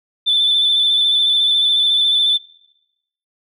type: tone with vibrato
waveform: sine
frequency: 3520 Hz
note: A7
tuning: in tune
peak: -11 dBFS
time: 0.26-2.38 s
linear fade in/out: 20 ms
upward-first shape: square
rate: 14 Hz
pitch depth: 20 cents each way
effects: noise-tail reverb RT60 0.9 s tail -24 dB re dry + tanh soft clip ceiling -7 dBFS